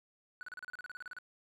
triangle tone bursts, 1480 Hz, F#6, in tune, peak -40 dBFS, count 15, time 0.41-1.186 s, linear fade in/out 0 ms, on 20 ms, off 34 ms, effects none

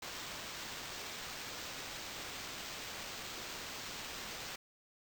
white noise with sample-and-hold, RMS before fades -45 dBFS, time 0.02-4.56 s, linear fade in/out 5 ms, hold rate 11025 Hz, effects none

